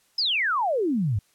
sine exponential sweep, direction down, 5274 to 92.5 Hz, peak -21 dBFS, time 0.18-1.19 s, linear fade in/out 5 ms, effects white hiss -64 dBFS RMS until 1.34 s + low-pass 12000 Hz 12 dB/octave

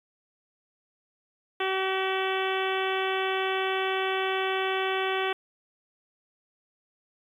harmonic tone, 380.9 Hz, G4, 50 cents flat, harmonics 1 / 2 / 3 / 4 / 5 / 6 / 7 / 8 / 9, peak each -29 / -32 / -34 / -35 / -36 / -37 / -37 / -38 / -39 dBFS, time 1.6-5.33 s, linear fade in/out 5 ms, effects 10-bit

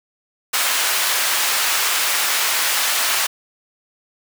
pink high-pass noise, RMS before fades -19 dBFS, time 0.53-3.27 s, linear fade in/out 10 ms, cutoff 1200 Hz, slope 12 dB/octave, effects none

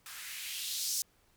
violet noise with band-pass filter sweep, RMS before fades -38 dBFS, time 0.06-1.02 s, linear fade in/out 0 ms, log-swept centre 1300 to 6100 Hz, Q 2, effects pink hiss -69 dBFS RMS until 1.36 s

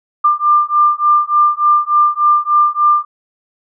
sine beating tone pair, 1192 / 1195.4 Hz, D6 / D6, +25 / +30 cents, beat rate 3.4 Hz, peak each -12 dBFS, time 0.24-3.05 s, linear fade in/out 10 ms, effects none

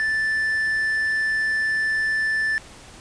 triangle tone, 1760 Hz, A6, in tune, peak -18 dBFS, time 0-2.58 s, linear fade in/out 0 ms, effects pink hiss -44 dBFS RMS until 3 s + resampled to 22050 Hz

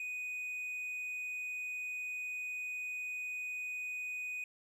triangle tone, 2488 Hz, D#7, 1 cent flat, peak -36 dBFS, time 0-4.44 s, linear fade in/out 2 ms, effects none

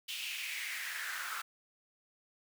pink noise with high-pass filter sweep, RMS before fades -40 dBFS, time 0.08-1.42 s, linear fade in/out 10 ms, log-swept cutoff 3000 to 1300 Hz, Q 4.6, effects none

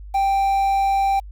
triangle tone with quantisation, 785 Hz, G5, 2 cents sharp, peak -14 dBFS, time 0.14-1.2 s, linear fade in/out 10 ms, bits 7, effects added 50 Hz sine -34 dBFS peak until 1.31 s

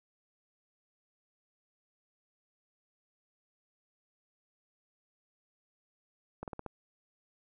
slowing click train, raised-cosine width 1 ms, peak -25 dBFS, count 5, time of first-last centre 6.43-6.663 s, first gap 48 ms, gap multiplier 1.13, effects none

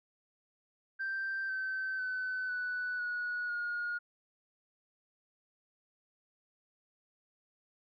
sine tone with pitch steps, 1568 / 1540.2 / 1512.8 / 1486 / 1459.6 / 1433.7 Hz, G6 / G6 / F#6 / F#6 / F#6 / F6, 0 / -31 / +38 / +7 / -24 / +45 cents, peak -32 dBFS, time 0.99-3.99 s, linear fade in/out 20 ms, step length 500 ms, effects tanh soft clip ceiling -30 dBFS

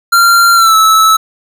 square tone with pitch glide, 1381 to 1305.8 Hz, F6 to E6, -20 to -17 cents, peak -5 dBFS, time 0.12-1.17 s, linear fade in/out 10 ms, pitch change -97 cents, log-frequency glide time 0.54-0.75 s, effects none

